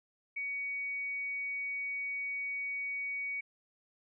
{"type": "tone", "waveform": "sine", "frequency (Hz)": 2250, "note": "C#7", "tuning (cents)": 25, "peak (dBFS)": -34, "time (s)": [0.36, 3.41], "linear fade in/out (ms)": 10, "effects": []}